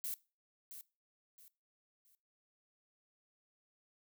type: noise with echo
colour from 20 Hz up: violet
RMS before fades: -40 dBFS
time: 0.04-0.14 s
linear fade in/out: 0 ms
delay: 670 ms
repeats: 3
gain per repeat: -10 dB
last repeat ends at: 2.15 s
effects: noise-tail reverb RT60 0.3 s tail -20 dB re dry